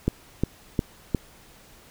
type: click train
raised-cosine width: 3 ms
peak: -8 dBFS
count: 4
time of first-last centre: 0.08-1.148 s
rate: 2.81 Hz
effects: pink hiss -52 dBFS RMS until 1.9 s

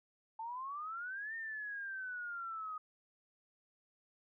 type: exponential two-way sweep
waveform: sine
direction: up then down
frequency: 880 to 1832 to 1243 Hz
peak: -40 dBFS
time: 0.39-2.78 s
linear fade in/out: 5 ms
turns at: 1.35 s
effects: none

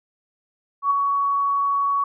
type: tone with ADSR envelope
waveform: sine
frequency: 1122 Hz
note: C#6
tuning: 21 cents sharp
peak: -14 dBFS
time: 0.82-2.04 s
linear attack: 85 ms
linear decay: 13 ms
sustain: -4 dB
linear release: 4 ms
effects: none

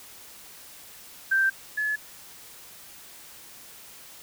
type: tone pair in turn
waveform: sine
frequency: 1568 / 1711.3 Hz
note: G6 / A6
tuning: 0 / -49 cents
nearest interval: major second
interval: 151 cents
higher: second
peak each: -19 / -24 dBFS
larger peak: first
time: 1.31-1.5 / 1.77-1.96 s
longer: neither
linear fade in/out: 10 ms
effects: white hiss -47 dBFS RMS until 4.22 s

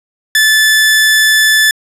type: tone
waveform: sawtooth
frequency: 1744 Hz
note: A6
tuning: 16 cents flat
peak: -3 dBFS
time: 0.35-1.71 s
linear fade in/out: 2 ms
effects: resampled to 32000 Hz + 7-bit

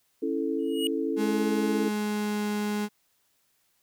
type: chord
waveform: sine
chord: A major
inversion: first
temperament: equal with one note detuned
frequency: 275.4 / 329.6 / 440 Hz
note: C#4 / E4 / A4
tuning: -11 / 0 / 0 cents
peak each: -30 dBFS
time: 0.22-1.89 s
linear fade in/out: 10 ms
type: tone with exponential growth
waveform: square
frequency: 2898 Hz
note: F#7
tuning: 37 cents flat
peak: -25 dBFS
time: 0.59-0.87 s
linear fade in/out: 1 ms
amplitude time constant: 60 ms
type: tone with pitch glide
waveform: 35% pulse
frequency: 211.5 to 208.6 Hz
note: G#3 to G#3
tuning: +32 to +8 cents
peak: -25 dBFS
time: 1.16-2.89 s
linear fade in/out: 50 ms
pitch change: -24 cents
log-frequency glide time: 1.56-2.5 s
effects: white hiss -70 dBFS RMS until 3.82 s

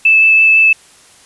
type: tone with vibrato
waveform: sine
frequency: 2626 Hz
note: E7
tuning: 7 cents flat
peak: -5 dBFS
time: 0.05-0.73 s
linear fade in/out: 5 ms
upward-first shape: sine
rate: 6 Hz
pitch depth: 8 cents each way
effects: white hiss -44 dBFS RMS until 1.25 s + resampled to 24000 Hz

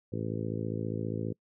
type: harmonic tone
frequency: 54.9 Hz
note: A1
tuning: 3 cents flat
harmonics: 2 / 3 / 4 / 5 / 6 / 7 / 8 / 9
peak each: -36 / -38 / -39 / -40 / -41 / -41 / -42 / -43 dBFS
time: 0.12-1.33 s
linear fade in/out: 10 ms
effects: noise-tail reverb RT60 0.1 s tail -26 dB re dry

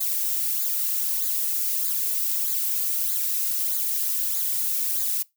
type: noise with flanger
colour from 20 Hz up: violet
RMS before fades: -25 dBFS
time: 0-5.23 s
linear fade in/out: 10 ms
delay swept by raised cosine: 0.35 to 2.65 ms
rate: 1.6 Hz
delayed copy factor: -0.75
effects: noise-tail reverb RT60 0.2 s tail -22 dB re dry

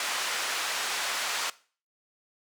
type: band-pass noise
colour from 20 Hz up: pink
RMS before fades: -31 dBFS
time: 0-1.5 s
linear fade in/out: 2 ms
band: 990 to 7900 Hz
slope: 12 dB/octave
effects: noise-tail reverb RT60 0.4 s tail -19 dB re dry

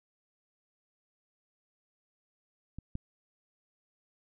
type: clicks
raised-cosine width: 5 ms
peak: -29 / -23 dBFS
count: 2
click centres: 2.786 / 2.954 s
effects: none

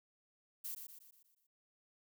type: noise with echo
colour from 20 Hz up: violet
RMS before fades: -43 dBFS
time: 0.64-0.75 s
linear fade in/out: 10 ms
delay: 120 ms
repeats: 6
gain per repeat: -6 dB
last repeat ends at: 1.47 s
effects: none

